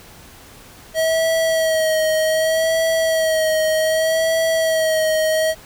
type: tone with vibrato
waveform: square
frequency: 640 Hz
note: D#5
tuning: 49 cents sharp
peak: -16 dBFS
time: 0.94-5.55 s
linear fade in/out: 50 ms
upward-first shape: sine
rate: 0.65 Hz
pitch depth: 31 cents each way
effects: pink hiss -43 dBFS RMS until 5.65 s